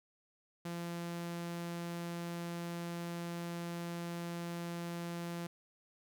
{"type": "tone", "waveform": "sawtooth", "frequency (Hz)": 171.3, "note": "F3", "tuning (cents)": -33, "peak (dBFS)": -35, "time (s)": [0.65, 5.47], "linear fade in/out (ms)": 5, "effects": []}